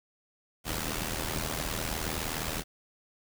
pink noise with amplitude modulation, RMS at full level -30 dBFS, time 0.64-2.64 s, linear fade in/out 50 ms, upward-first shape sine, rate 79.4 Hz, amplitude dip 75%, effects none

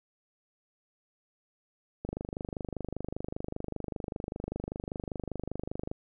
click train, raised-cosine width 2 ms, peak -21 dBFS, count 98, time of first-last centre 2.05-5.915 s, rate 25.1 Hz, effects none

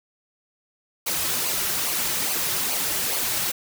white noise with flanger, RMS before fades -25 dBFS, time 1.06-3.52 s, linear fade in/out 10 ms, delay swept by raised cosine 0.55 to 4.25 ms, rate 2.4 Hz, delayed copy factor -0.55, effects none

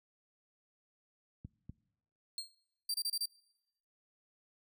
clicks, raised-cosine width 5 ms, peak -32 dBFS, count 2, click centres 1.449 / 1.695 s
35% pulse tone with exponential decay, 4233 Hz, C8, 19 cents sharp, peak -33 dBFS, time 2.38-2.55 s, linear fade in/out 1 ms, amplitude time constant 35 ms
sawtooth tone bursts, 4699 Hz, D8, in tune, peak -30 dBFS, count 5, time 2.89-3.258 s, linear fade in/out 5 ms, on 52 ms, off 27 ms
effects noise-tail reverb RT60 0.9 s tail -24 dB re dry + high-pass 60 Hz 12 dB/octave

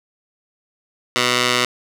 15% pulse tone with band-pass filter, 123.47 Hz, B2, in tune, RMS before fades -18 dBFS, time 1.16-1.65 s, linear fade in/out 0 ms, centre 3300 Hz, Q 0.72, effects 7-bit

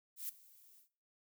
violet noise with ADSR envelope, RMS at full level -40 dBFS, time 0.16-0.89 s, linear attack 130 ms, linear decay 7 ms, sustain -23 dB, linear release 110 ms, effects noise-tail reverb RT60 0.4 s tail -17 dB re dry

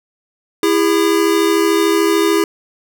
square tone pair together, 332 / 405.5 Hz, E4 / G#4, +12 / -41 cents, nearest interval minor third, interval 347 cents, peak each -15 dBFS, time 0.63-2.44 s, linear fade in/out 2 ms, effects none

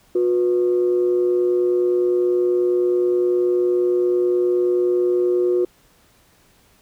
sine tone pair together, 360.5 / 490.4 Hz, F#4 / B4, -45 / -12 cents, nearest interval perfect fourth, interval 533 cents, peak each -15 / -23 dBFS, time 0.15-5.65 s, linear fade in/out 5 ms, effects tanh soft clip ceiling -9 dBFS + pink hiss -56 dBFS RMS until 6.81 s

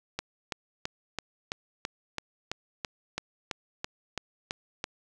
click train, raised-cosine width 0.2 ms, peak -14 dBFS, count 15, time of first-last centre 0.19-4.841 s, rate 3.01 Hz, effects none

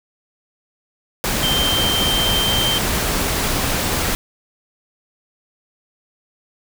sine tone in noise, 3136 Hz, G7, in tune, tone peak -18 dBFS, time 1.43-2.78 s, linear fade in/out 0 ms, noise pink, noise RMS -20 dBFS, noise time 1.24-4.15 s, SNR -1 dB, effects none

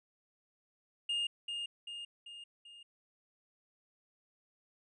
triangle tone with echo, 2831 Hz, F7, 23 cents sharp, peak -30 dBFS, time 1.09-1.27 s, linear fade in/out 5 ms, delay 390 ms, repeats 4, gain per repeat -5 dB, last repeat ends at 2.83 s, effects resampled to 24000 Hz

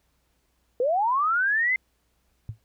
sine linear sweep, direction up, 466.2 to 2093 Hz, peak -20 dBFS, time 0.8-1.76 s, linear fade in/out 2 ms
sine tone with exponential decay, 110 Hz, A2, in tune, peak -26 dBFS, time 2.49-2.59 s, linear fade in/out 0 ms, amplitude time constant 20 ms
effects added 60 Hz sine -70 dBFS peak until 2.64 s + pink hiss -71 dBFS RMS until 2.64 s

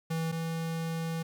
square tone pair in turn, 163 / 164.04 Hz, E3 / E3, -19 / -8 cents, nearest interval unison, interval 11 cents, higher second, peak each -30 / -32 dBFS, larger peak first, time 0.1-0.32 / 0.32-1.23 s, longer second, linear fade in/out 10 ms, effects 11-bit

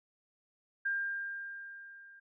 sine tone with level ramp, 1599 Hz, G6, 34 cents sharp, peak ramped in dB -29 to -53 dBFS, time 0.85-2.2 s, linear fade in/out 10 ms, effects none

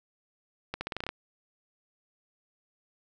accelerating click train, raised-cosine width 0.3 ms, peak -17 dBFS, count 9, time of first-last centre 0.74-1.09 s, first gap 70 ms, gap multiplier 0.86, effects none

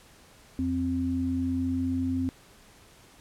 sine tone pair together, 87.31 / 261.6 Hz, F2 / C4, 0 / 0 cents, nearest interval octave + perfect fifth, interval 1900 cents, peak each -32 / -26 dBFS, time 0.59-2.29 s, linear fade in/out 0 ms, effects pink hiss -55 dBFS RMS until 3.2 s + low-pass 12000 Hz 12 dB/octave

